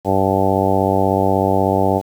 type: harmonic tone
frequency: 96.4 Hz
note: G2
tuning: 28 cents flat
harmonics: 1 / 2 / 3 / 4 / 5 / 6 / 7 / 8 / 9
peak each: -22 / -22 / -22 / -22 / -22 / -22 / -22 / -22 / -22 dBFS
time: 0.04-2.02 s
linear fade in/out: 50 ms
effects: 7-bit